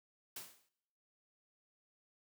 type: noise with exponential decay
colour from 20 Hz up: white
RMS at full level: -43 dBFS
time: 0.36-0.69 s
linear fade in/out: 5 ms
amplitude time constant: 71 ms
effects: noise-tail reverb RT60 1.0 s tail -26 dB re dry + high-pass 100 Hz 12 dB/octave